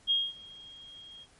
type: tone with ADSR envelope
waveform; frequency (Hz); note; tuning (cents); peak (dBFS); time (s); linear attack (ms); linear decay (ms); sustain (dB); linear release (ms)
sine; 3253; G#7; -37; -22; 0.07-1.27; 35; 220; -24; 51
effects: pink hiss -61 dBFS RMS until 1.39 s + MP3 48 kbps